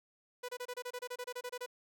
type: tone bursts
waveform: sawtooth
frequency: 493.9 Hz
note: B4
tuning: in tune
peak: -35 dBFS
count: 15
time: 0.43-1.663 s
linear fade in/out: 10 ms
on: 57 ms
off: 27 ms
effects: none